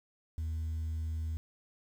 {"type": "tone", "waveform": "sine", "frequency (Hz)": 79.9, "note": "D#2", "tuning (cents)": 47, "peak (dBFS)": -30, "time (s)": [0.38, 1.37], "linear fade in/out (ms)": 0, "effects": ["tanh soft clip ceiling -32 dBFS", "10-bit"]}